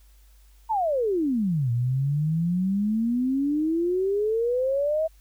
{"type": "exponential two-way sweep", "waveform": "sine", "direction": "down then up", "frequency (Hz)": [932.3, 116.54, 650], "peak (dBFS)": -21, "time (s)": [0.69, 5.08], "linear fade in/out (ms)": 20, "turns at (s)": 1.71, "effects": ["added 50 Hz sine -51 dBFS peak until 5.2 s", "white hiss -63 dBFS RMS until 5.2 s"]}